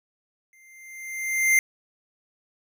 square tone with exponential growth, 2093 Hz, C7, in tune, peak -15 dBFS, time 0.53-1.59 s, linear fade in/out 1 ms, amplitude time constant 230 ms, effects none

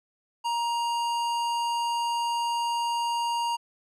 sine tone with hard clipping, 940 Hz, A#5, 14 cents sharp, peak -27 dBFS, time 0.44-3.57 s, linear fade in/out 20 ms, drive 15 dB, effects none

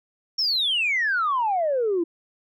sine exponential sweep, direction down, 5570 to 325.4 Hz, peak -19 dBFS, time 0.38-2.04 s, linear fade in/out 10 ms, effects tanh soft clip ceiling -16 dBFS

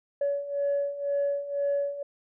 sine beating tone pair, 565 / 567 Hz, C#5 / C#5, +33 / +39 cents, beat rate 2 Hz, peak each -30 / -26 dBFS, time 0.21-2.03 s, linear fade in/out 5 ms, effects tanh soft clip ceiling -20 dBFS

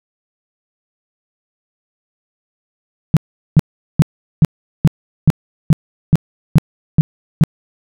sine tone bursts, 155.56 Hz, D#3, in tune, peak -3 dBFS, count 11, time 3.14-7.437 s, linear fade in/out 0 ms, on 27 ms, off 400 ms, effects none

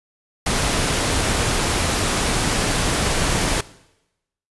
pink noise, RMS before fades -20 dBFS, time 0.46-3.61 s, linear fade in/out 5 ms, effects noise-tail reverb RT60 0.9 s tail -19 dB re dry + resampled to 24000 Hz

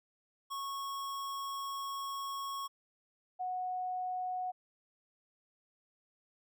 square / sine tone pair in turn, 1101 / 734.8 Hz, C#6 / F#5, -12 / -12 cents, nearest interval perfect fifth, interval 700 cents, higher first, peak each -38 / -34 dBFS, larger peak second, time 0.5-2.68 / 3.39-4.52 s, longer first, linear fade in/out 20 ms, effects none

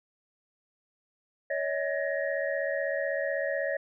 sine tone cluster, 560 / 636 / 1697 / 1873 Hz, C#5 / D#5 / G#6 / A#6, +18 / +38 / +37 / +8 cents, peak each -30 / -33 / -38 / -35 dBFS, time 1.5-3.77 s, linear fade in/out 5 ms, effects none

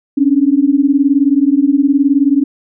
sine beating tone pair, 270.8 / 289.8 Hz, C#4 / D4, -40 / -23 cents, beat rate 19 Hz, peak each -11 dBFS, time 0.17-2.44 s, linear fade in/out 10 ms, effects none

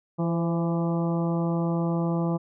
harmonic tone with a mistuned harmonic, 167.9 Hz, E3, 32 cents sharp, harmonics 1 / 2 / 3 / 4 / 5 / 6 / 7, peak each -24 / -30 / -34 / -36 / -38 / -40 / -41 dBFS, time 0.18-2.38 s, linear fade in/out 20 ms, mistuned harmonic 3, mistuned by +34 cents, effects none

